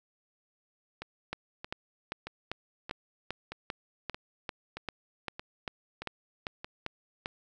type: two click trains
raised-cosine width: 0.3 ms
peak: -18 / -23 dBFS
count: 16 / 10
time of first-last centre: 1.33-7.259 / 1.02-6.645 s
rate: 2.53 / 1.6 Hz
effects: none

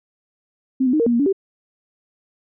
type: tone with pitch steps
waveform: sine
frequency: 262.1 / 251 / 308.3 / 463.9 / 238.9 / 235.2 / 284.9 / 388.3 Hz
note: C4 / B3 / D#4 / A#4 / A#3 / A#3 / C#4 / G4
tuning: +3 / +28 / -16 / -8 / +43 / +16 / +48 / -16 cents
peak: -14 dBFS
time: 0.8-1.328 s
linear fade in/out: 10 ms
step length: 66 ms
effects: none

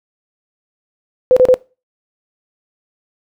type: tone bursts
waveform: sine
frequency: 507 Hz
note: B4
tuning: 45 cents sharp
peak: -5 dBFS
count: 3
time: 1.31-1.541 s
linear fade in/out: 0 ms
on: 55 ms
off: 33 ms
effects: noise-tail reverb RT60 0.3 s tail -22 dB re dry

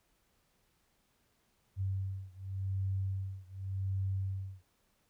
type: beating tone pair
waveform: sine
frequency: 95.8 / 96.68 Hz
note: G2 / G2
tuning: -39 / -23 cents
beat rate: 0.88 Hz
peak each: -36 / -37 dBFS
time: 1.76-4.63 s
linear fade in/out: 50 ms
effects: pink hiss -74 dBFS RMS until 5.09 s

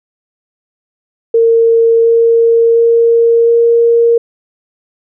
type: tone with pitch steps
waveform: sine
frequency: 458.4 / 461.1 / 463.7 / 466.4 Hz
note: A#4 / A#4 / A#4 / A#4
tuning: -29 / -19 / -9 / +1 cents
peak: -5 dBFS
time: 1.34-4.18 s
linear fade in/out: 5 ms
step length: 710 ms
effects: none

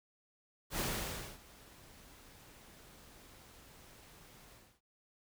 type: noise with ADSR envelope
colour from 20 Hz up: pink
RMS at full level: -35 dBFS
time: 0.7-4.81 s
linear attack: 86 ms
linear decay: 590 ms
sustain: -23 dB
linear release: 290 ms
effects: none

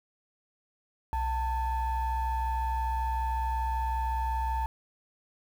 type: ring-modulated tone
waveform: triangle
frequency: 415.3 Hz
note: G#4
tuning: in tune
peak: -22 dBFS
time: 1.13-4.66 s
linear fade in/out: 0 ms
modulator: 478 Hz
effects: 9-bit

